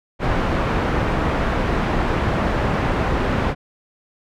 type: low-pass noise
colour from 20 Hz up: pink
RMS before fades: -20 dBFS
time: 0.19-3.55 s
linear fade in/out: 50 ms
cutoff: 1700 Hz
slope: 12 dB/octave
effects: none